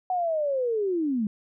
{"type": "linear sweep", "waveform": "sine", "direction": "down", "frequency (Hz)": [748, 200], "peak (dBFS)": -23, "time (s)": [0.1, 1.27], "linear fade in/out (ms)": 2, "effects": []}